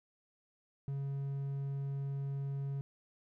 triangle tone, 138.59 Hz, C#3, in tune, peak -33 dBFS, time 0.88-2.81 s, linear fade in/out 0 ms, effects none

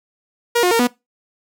sawtooth tone with pitch steps, 474.4 / 358.6 / 460.2 / 244.7 Hz, A#4 / F4 / A#4 / B3, +30 / +46 / -22 / -16 cents, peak -9 dBFS, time 0.55-0.874 s, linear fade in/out 10 ms, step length 81 ms, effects noise-tail reverb RT60 0.2 s tail -20 dB re dry

